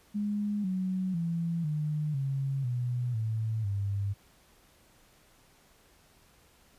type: tone with pitch steps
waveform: sine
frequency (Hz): 206.8 / 186.38 / 167.97 / 151.39 / 136.44 / 122.96 / 110.82 / 99.88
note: G#3 / F#3 / E3 / D#3 / C#3 / B2 / A2 / G2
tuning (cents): -7 / +13 / +33 / -47 / -27 / -7 / +13 / +33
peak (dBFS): -28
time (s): 0.14-4.14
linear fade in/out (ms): 20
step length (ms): 500
effects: pink hiss -62 dBFS RMS until 6.78 s + resampled to 32000 Hz